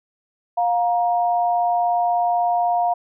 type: tone pair together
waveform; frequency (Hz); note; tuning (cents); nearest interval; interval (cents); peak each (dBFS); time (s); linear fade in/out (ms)
sine; 705.7 / 942; F5 / A#5; +18 / +18; perfect fourth; 500; -17 / -24; 0.57-2.94; 10
effects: none